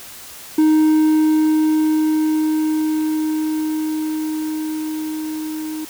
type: tone with level ramp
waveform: triangle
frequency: 311.1 Hz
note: D#4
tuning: in tune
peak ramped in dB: -8 to -22 dBFS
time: 0.58-5.85 s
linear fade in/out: 5 ms
effects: white hiss -37 dBFS RMS until 5.89 s